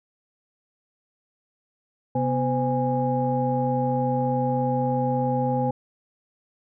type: tone cluster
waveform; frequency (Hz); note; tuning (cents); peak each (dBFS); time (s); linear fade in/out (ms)
sine; 131.1 / 247.7 / 513 / 823; C3 / B3 / C5 / G#5; +4 / +5 / -34 / -16; -26; 2.15-5.71; 5
effects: tanh soft clip ceiling -10 dBFS